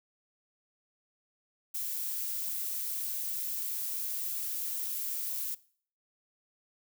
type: noise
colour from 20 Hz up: violet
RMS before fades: -35 dBFS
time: 1.74-5.55 s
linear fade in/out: 10 ms
effects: noise-tail reverb RT60 0.5 s tail -20 dB re dry